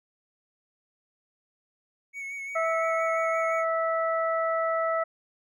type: tone with vibrato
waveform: triangle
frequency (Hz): 2217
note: C#7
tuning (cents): 0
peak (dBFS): -32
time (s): 2.13-3.65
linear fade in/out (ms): 50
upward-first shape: sine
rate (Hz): 5.8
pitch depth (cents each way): 25
type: harmonic tone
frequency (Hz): 654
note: E5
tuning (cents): -14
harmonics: 1 / 2 / 3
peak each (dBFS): -26 / -28 / -35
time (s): 2.55-5.04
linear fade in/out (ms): 10
effects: none